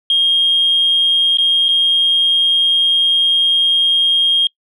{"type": "tone with dropouts", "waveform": "sine", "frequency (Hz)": 3235, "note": "G#7", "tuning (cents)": -46, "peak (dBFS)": -9, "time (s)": [0.1, 4.47], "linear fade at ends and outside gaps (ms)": 2, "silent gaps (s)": [[1.372, 1.384], [1.684, 1.688]], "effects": ["noise-tail reverb RT60 0.1 s tail -25 dB re dry", "tanh soft clip ceiling -5 dBFS"]}